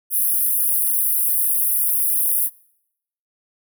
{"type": "high-pass noise", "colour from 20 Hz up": "pink", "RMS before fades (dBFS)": -19, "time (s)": [0.1, 2.5], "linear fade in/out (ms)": 50, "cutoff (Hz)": 9800, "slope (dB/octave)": 96, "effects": ["noise-tail reverb RT60 0.8 s tail -25 dB re dry"]}